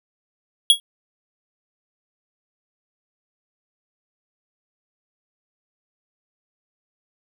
square tone with exponential decay, 3322 Hz, G#7, in tune, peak -6 dBFS, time 0.7-0.8 s, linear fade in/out 1 ms, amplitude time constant 21 ms, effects none

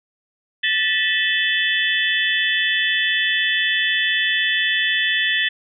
sine tone cluster, 1763 / 1947 / 2613 / 3061 / 3453 Hz, A6 / B6 / E7 / G7 / A7, +3 / -25 / -16 / -42 / -33 cents, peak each -21 / -23 / -26 / -25 / -23 dBFS, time 0.63-5.49 s, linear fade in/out 10 ms, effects none

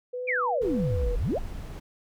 sine tone with vibrato, 493.9 Hz, B4, in tune, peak -30 dBFS, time 0.13-1.16 s, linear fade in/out 10 ms, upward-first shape triangle, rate 1.7 Hz, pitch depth 34 cents each way
sine exponential two-way sweep, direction down then up, 2505 to 34.65 to 830 Hz, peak -24 dBFS, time 0.27-1.39 s, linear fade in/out 20 ms, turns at 1.16 s
brown noise, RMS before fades -36 dBFS, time 0.61-1.8 s, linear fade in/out 10 ms
effects none

